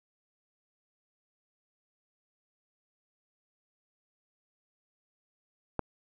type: click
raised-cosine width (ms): 1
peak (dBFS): -15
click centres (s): 5.793
effects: none